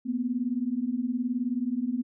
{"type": "beating tone pair", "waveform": "sine", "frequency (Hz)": [234.2, 253.2], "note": ["A#3", "B3"], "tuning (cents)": [8, 43], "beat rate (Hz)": 19, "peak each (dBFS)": [-30, -28], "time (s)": [0.05, 2.03], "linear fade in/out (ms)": 20, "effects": []}